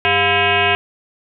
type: tone with frequency modulation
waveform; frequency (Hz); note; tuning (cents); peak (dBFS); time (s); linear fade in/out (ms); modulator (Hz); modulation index
sine; 1622; G#6; -41; -12; 0.05-0.75; 0; 305; 4.3
effects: none